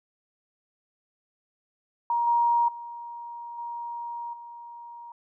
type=tone with level steps; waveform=sine; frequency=944 Hz; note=A#5; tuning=22 cents sharp; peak=-22 / -19 / -36 / -32 / -40 dBFS; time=2.1-5.12 s; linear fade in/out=2 ms; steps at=2.27 / 2.68 / 3.58 / 4.33 s; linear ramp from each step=5 ms; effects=none